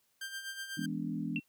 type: tone with tremolo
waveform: sawtooth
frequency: 1575 Hz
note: G6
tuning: 8 cents sharp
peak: -34 dBFS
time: 0.21-0.86 s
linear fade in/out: 5 ms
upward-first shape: sine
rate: 8.1 Hz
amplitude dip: 60%
type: chord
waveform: sine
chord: E dominant seventh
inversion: none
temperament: equal with one note detuned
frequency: 164.81 / 207.7 / 246.9 / 290.5 Hz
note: E3 / G#3 / B3 / D4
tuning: 0 / 0 / 0 / -19 cents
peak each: -39 dBFS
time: 0.77-1.4 s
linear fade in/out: 10 ms
type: tone with exponential decay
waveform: sine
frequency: 2714 Hz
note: E7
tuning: 50 cents sharp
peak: -29 dBFS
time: 1.36-1.44 s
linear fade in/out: 1 ms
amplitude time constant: 16 ms
effects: white hiss -74 dBFS RMS until 1.48 s